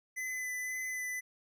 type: tone with vibrato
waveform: square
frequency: 2013 Hz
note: B6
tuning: 33 cents sharp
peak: -36 dBFS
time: 0.16-1.21 s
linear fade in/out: 20 ms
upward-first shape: sine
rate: 1.9 Hz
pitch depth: 13 cents each way
effects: none